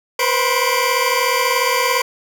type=tone cluster; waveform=25% pulse; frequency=482.9 / 520 / 986 / 1058 / 2335 Hz; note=B4 / C5 / B5 / C6 / D7; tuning=-39 / -11 / -3 / +19 / -11 cents; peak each=-18 dBFS; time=0.19-2.02 s; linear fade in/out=5 ms; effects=none